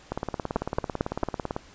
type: two click trains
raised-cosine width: 1 ms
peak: -9 / -14 dBFS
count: 4 / 27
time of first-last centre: 0.56-1.234 / 0.12-1.564 s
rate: 4.45 / 18 Hz
effects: pink hiss -52 dBFS RMS until 1.74 s + resampled to 16000 Hz